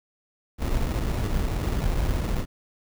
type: noise with sample-and-hold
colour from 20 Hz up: brown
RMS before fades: -25 dBFS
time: 0.58-2.46 s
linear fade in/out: 50 ms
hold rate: 1575 Hz
effects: none